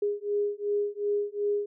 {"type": "beating tone pair", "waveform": "sine", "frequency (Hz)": [409.6, 412.3], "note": ["G#4", "G#4"], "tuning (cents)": [-24, -13], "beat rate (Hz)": 2.7, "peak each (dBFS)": -29, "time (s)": [0.02, 1.66], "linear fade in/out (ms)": 5, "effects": []}